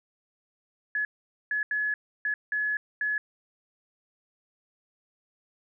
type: tone bursts at uneven times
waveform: sine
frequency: 1700 Hz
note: G#6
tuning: 40 cents sharp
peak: -25 dBFS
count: 6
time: 0.95-1.05 / 1.51-1.63 / 1.71-1.94 / 2.25-2.34 / 2.52-2.77 / 3.01-3.18 s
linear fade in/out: 2 ms
effects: none